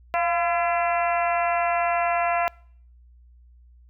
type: harmonic tone with a mistuned harmonic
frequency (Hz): 338.9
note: E4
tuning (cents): +48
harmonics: 2 / 3 / 4 / 5 / 6 / 7 / 8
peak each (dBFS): -22 / -28 / -30 / -34 / -33 / -34 / -34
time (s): 0.14-2.48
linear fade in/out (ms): 0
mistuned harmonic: 2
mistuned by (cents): +38
effects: noise-tail reverb RT60 0.6 s tail -26 dB re dry + added 60 Hz sine -49 dBFS peak until 3.89 s